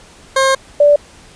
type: tone pair in turn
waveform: 20% pulse / sine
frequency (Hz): 534 / 583.7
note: C5 / D5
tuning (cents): +35 / -11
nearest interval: major second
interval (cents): 154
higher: second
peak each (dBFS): -5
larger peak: neither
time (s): 0.36-0.55 / 0.8-0.96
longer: first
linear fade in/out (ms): 5
effects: pink hiss -42 dBFS RMS until 1.35 s + resampled to 22050 Hz